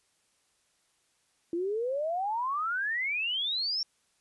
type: exponential sweep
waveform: sine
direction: up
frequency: 329.6 to 5550 Hz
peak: -28 dBFS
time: 1.53-3.83 s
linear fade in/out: 2 ms
effects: white hiss -71 dBFS RMS until 4.2 s + resampled to 24000 Hz